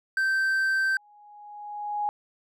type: tone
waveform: triangle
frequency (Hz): 1557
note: G6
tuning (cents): -12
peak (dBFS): -20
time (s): 0.17-0.97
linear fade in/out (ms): 2
type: tone with exponential growth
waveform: sine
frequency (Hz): 830.6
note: G#5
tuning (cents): 0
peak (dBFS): -23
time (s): 0.75-2.09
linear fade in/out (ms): 0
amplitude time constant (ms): 290
effects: none